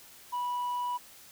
sine tone, 980 Hz, B5, 14 cents flat, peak -27 dBFS, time 0.32-0.98 s, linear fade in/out 20 ms, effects tanh soft clip ceiling -29 dBFS + white hiss -53 dBFS RMS until 1.31 s

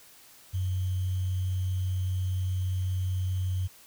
sine tone with sample-and-hold, 92.5 Hz, F#2, in tune, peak -26 dBFS, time 0.53-3.68 s, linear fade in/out 20 ms, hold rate 3150 Hz, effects white hiss -54 dBFS RMS until 3.86 s

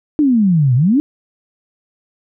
sine exponential two-way sweep, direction down then up, 311.1 to 118.2 to 311.1 Hz, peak -9 dBFS, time 0.19-1 s, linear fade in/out 0 ms, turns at 0.75 s, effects none

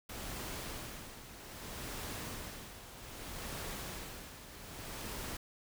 pink noise with tremolo, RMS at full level -42 dBFS, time 0.09-5.37 s, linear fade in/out 5 ms, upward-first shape sine, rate 0.63 Hz, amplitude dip 65%, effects none

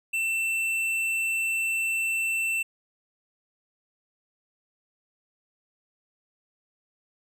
sine tone with hard clipping, 2680 Hz, E7, 28 cents sharp, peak -26 dBFS, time 0.13-2.63 s, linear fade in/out 10 ms, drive 9 dB, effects none

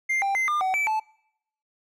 triangle tone with pitch steps, 2102 / 789 / 2071 / 1203 / 753 / 2314 / 871 Hz, C7 / G5 / C7 / D6 / F#5 / D7 / A5, +7 / +11 / -18 / +41 / +30 / -26 / -18 cents, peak -20 dBFS, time 0.09-1 s, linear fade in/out 10 ms, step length 130 ms, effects noise-tail reverb RT60 0.8 s tail -26 dB re dry

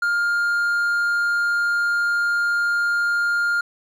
triangle tone, 1407 Hz, F6, 12 cents sharp, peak -16 dBFS, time 0.02-3.61 s, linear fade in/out 5 ms, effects none

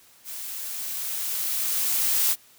blue noise with level ramp, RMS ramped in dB -36 to -21 dBFS, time 0.24-2.36 s, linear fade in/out 50 ms, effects white hiss -55 dBFS RMS until 2.58 s + high-pass 60 Hz 12 dB/octave

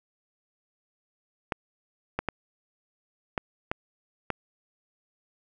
clicks, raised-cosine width 0.5 ms, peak -12 dBFS, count 6, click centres 1.522 / 2.19 / 2.287 / 3.378 / 3.715 / 4.303 s, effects none

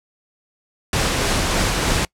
pink noise with tremolo, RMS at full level -18 dBFS, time 0.93-2.05 s, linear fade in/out 2 ms, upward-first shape triangle, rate 3.3 Hz, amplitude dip 25%, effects noise-tail reverb RT60 0.1 s tail -25 dB re dry + low-pass 9000 Hz 12 dB/octave

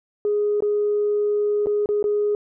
sine tone with dropouts, 415.3 Hz, G#4, in tune, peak -17 dBFS, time 0.25-2.35 s, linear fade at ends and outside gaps 1 ms, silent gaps 0.605-0.623 / 1.66-1.669 / 1.859-1.889 / 2.027-2.041 s, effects tanh soft clip ceiling -13 dBFS

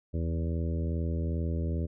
harmonic tone with a mistuned harmonic, 82.41 Hz, E2, in tune, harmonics 1 / 2 / 3 / 4 / 5 / 6 / 7, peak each -29 / -35 / -39 / -41 / -43 / -45 / -46 dBFS, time 0.13-1.87 s, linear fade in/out 20 ms, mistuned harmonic 1, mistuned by -48 cents, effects none

